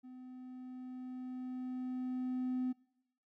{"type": "tone with level ramp", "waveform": "triangle", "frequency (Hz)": 254.1, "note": "B3", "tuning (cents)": 49, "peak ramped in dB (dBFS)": [-47, -29], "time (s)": [0.03, 2.73], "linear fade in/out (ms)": 20, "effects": ["noise-tail reverb RT60 0.8 s tail -25 dB re dry", "tanh soft clip ceiling -28 dBFS"]}